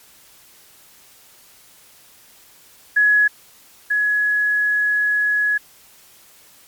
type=tone pair in turn; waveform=sine; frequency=1684 / 1684 Hz; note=G#6 / G#6; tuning=+24 / +24 cents; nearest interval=unison; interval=0 cents; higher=neither; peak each=-11 / -15 dBFS; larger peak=first; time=2.96-3.28 / 3.9-5.58 s; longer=second; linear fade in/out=10 ms; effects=white hiss -49 dBFS RMS until 6.67 s + MP3 96 kbps